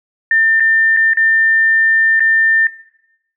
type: tone with dropouts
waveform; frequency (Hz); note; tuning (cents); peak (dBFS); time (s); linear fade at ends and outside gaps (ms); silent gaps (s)
sine; 1800; A6; +39; -9; 0.31-2.67; 2; 0.599-0.604 / 0.966-0.97 / 1.135-1.171 / 2.196-2.204
effects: noise-tail reverb RT60 0.9 s tail -19 dB re dry